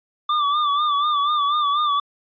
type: tone with vibrato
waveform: square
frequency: 1174.7 Hz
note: D6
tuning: in tune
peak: -18 dBFS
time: 0.29-2 s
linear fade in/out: 5 ms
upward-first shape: sine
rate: 4.1 Hz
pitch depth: 65 cents each way
effects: resampled to 11025 Hz